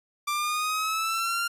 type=linear sweep; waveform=sawtooth; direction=up; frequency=1174.7 to 1396.9 Hz; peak=-22 dBFS; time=0.27-1.48 s; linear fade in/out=10 ms; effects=resampled to 32000 Hz